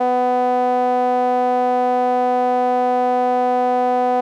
sawtooth tone with band-pass filter, 249.4 Hz, B3, 17 cents sharp, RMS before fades -17 dBFS, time 0-4.21 s, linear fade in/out 10 ms, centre 660 Hz, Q 8.6, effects none

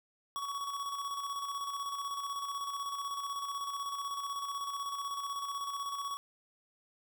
square tone with tremolo, 1122 Hz, C#6, 21 cents sharp, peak -35 dBFS, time 0.36-6.17 s, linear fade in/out 0 ms, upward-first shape square, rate 16 Hz, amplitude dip 40%, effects none

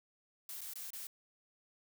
blue noise with dropouts, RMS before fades -45 dBFS, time 0.49-1.07 s, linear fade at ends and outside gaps 2 ms, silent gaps 0.609-0.614 / 0.736-0.756 / 0.905-0.932 s, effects none

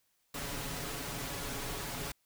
pink noise with comb filter, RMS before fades -39 dBFS, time 0.34-2.12 s, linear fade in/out 5 ms, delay 7.1 ms, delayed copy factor +0.6, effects white hiss -75 dBFS RMS until 2.25 s

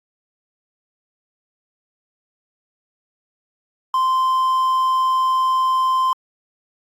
triangle tone with quantisation, 1040 Hz, C6, 11 cents flat, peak -13 dBFS, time 3.94-6.13 s, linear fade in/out 2 ms, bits 7, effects AAC 64 kbps

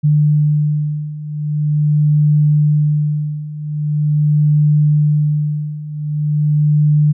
sine beating tone pair, 149.3 / 149.73 Hz, D3 / D3, +29 / +34 cents, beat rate 0.43 Hz, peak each -16 / -13 dBFS, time 0.03-7.13 s, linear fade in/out 20 ms, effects none

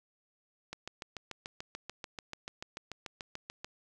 click train, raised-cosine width 0.2 ms, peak -23 dBFS, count 21, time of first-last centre 0.73-3.645 s, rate 6.86 Hz, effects none

